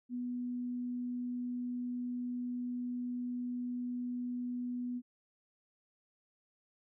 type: tone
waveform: sine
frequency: 245.9 Hz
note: B3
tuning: 7 cents flat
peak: -35 dBFS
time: 0.09-5.02 s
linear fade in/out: 50 ms
effects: none